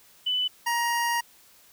sine / 25% pulse tone pair in turn, 2995 / 943.4 Hz, F#7 / A#5, +20 / +20 cents, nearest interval octave + minor sixth, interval 2000 cents, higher first, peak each -23 / -20 dBFS, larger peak second, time 0.26-0.48 / 0.66-1.21 s, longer second, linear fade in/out 10 ms, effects white hiss -56 dBFS RMS until 1.72 s

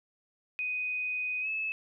sine tone with pitch glide, 2496 to 2600 Hz, D#7 to E7, +5 to -24 cents, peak -30 dBFS, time 0.59-1.72 s, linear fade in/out 0 ms, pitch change +71 cents, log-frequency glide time 1.41-1.48 s, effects none

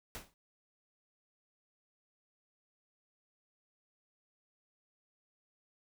pink noise with exponential decay, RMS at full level -40 dBFS, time 0.15-0.34 s, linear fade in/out 0 ms, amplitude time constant 41 ms, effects none

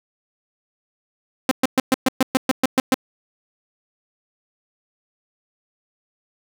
sawtooth tone bursts, 260.6 Hz, C4, 7 cents flat, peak -9 dBFS, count 11, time 1.49-2.943 s, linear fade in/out 2 ms, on 23 ms, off 120 ms, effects none

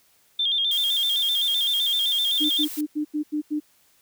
sine tone with vibrato, 3400 Hz, G#7, 40 cents sharp, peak -20 dBFS, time 0.39-2.65 s, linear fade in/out 5 ms, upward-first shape square, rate 7.8 Hz, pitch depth 79 cents each way
blue noise, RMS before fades -35 dBFS, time 0.71-2.81 s, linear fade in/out 5 ms
sine tone bursts, 300.5 Hz, D4, 40 cents sharp, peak -22 dBFS, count 7, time 2.4-3.602 s, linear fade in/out 20 ms, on 98 ms, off 86 ms
effects white hiss -61 dBFS RMS until 4.01 s

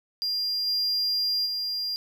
triangle tone with level steps, 4800 Hz, D8, 37 cents sharp, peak -24 / -22 / -26 dBFS, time 0.22-1.96 s, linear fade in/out 0 ms, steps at 0.66 / 1.45 s, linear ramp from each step 20 ms, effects 10-bit

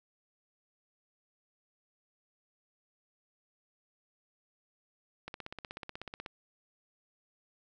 click train, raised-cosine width 0.3 ms, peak -25 dBFS, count 17, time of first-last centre 5.28-6.262 s, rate 16.3 Hz, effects none

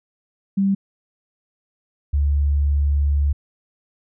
sine tone pair in turn, 196 / 71.74 Hz, G3 / D2, 0 / -40 cents, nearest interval octave + perfect fourth, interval 1740 cents, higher first, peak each -15 dBFS, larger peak neither, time 0.57-0.75 / 2.13-3.33 s, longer second, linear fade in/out 10 ms, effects none

